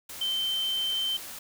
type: tone in noise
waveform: sine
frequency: 3103 Hz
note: G7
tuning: 18 cents flat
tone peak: -26 dBFS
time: 0.21-1.17 s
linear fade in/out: 5 ms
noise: white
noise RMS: -41 dBFS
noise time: 0.09-1.39 s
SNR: +12 dB
effects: none